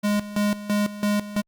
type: tone with tremolo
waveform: square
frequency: 206.7 Hz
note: G#3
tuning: 8 cents flat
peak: -20 dBFS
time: 0.03-1.42 s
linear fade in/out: 20 ms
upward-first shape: square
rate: 3 Hz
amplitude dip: 80%
effects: Opus 48 kbps